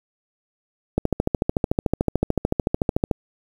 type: click train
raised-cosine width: 2 ms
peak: -5 dBFS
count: 30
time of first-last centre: 0.98-3.112 s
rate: 13.6 Hz
effects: 7-bit